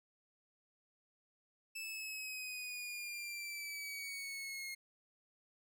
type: exponential sweep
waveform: sawtooth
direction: down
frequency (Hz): 2637 to 2144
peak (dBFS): -39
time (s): 1.75-4.75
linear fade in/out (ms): 10
effects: none